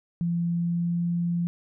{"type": "tone with pitch glide", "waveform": "sine", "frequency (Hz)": [170.9, 172.19], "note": ["F3", "F3"], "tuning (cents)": [-37, -24], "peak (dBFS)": -23, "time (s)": [0.21, 1.47], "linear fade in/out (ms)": 0, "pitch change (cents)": 13, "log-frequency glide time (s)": [0.47, 1.04], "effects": []}